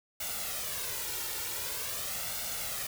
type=noise with flanger; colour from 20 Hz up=white; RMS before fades=-36 dBFS; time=0.2-2.87 s; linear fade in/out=5 ms; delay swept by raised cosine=1.4 to 2.19 ms; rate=0.45 Hz; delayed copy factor=+0.6; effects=none